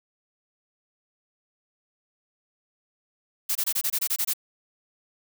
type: noise bursts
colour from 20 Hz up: blue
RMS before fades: -25 dBFS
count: 10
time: 3.49-4.336 s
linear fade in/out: 10 ms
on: 63 ms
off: 24 ms
effects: none